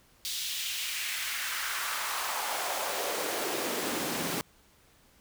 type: noise with high-pass filter sweep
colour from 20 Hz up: pink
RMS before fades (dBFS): -33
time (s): 0.25-4.41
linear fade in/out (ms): 0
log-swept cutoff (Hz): 4000 to 200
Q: 1.8
effects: pink hiss -62 dBFS RMS until 5.2 s